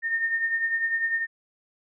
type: tone with tremolo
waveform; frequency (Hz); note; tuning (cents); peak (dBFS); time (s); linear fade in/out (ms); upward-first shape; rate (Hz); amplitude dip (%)
sine; 1825; A#6; -37; -20; 0.02-1.27; 50; triangle; 10; 65
effects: none